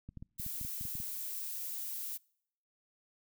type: clicks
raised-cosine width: 5 ms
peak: -33 dBFS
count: 11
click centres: 0.09 / 0.173 / 0.225 / 0.399 / 0.464 / 0.613 / 0.649 / 0.811 / 0.853 / 0.953 / 1.002 s
type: noise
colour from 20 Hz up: violet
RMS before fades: -40 dBFS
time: 0.38-2.18 s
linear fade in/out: 20 ms
effects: noise-tail reverb RT60 0.7 s tail -26 dB re dry